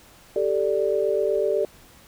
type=chord; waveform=sine; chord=G suspended second; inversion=none; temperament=equal; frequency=392 / 440 / 587.3 Hz; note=G4 / A4 / D5; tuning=0 / 0 / 0 cents; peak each=-24 dBFS; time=0.36-1.65 s; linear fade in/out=2 ms; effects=pink hiss -51 dBFS RMS until 2.07 s